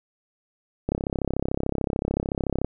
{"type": "click train", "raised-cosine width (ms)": 2, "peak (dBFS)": -11, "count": 60, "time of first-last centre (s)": [0.89, 2.646], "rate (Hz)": 33.6, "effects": []}